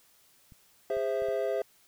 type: clicks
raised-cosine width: 5 ms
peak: -40 dBFS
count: 4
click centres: 0.522 / 0.969 / 1.221 / 1.286 s
type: chord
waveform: triangle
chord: Ab augmented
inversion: none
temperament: equal with one note detuned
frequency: 408.4 / 523.3 / 659.3 Hz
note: Ab4 / C5 / E5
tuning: -29 / 0 / 0 cents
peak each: -30 dBFS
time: 0.9-1.62 s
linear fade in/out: 2 ms
effects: white hiss -63 dBFS RMS until 1.87 s